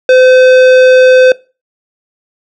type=tone with tanh clipping; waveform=sine; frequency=512 Hz; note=C5; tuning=38 cents flat; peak=-4 dBFS; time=0.09-1.32 s; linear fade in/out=2 ms; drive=15 dB; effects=noise-tail reverb RT60 0.3 s tail -21 dB re dry